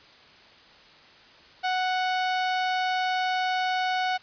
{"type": "tone", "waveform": "sawtooth", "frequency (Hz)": 740, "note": "F#5", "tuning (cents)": 0, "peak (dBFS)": -20, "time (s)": [1.63, 4.18], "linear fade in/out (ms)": 20, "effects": ["white hiss -52 dBFS RMS until 4.22 s", "resampled to 11025 Hz"]}